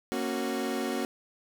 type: chord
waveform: 30% pulse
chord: F# major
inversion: first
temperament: equal with one note detuned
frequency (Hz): 233.1 / 275.1 / 370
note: A#3 / C#4 / F#4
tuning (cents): 0 / -13 / 0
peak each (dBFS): -31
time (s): 0.12-1.05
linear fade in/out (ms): 0
effects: none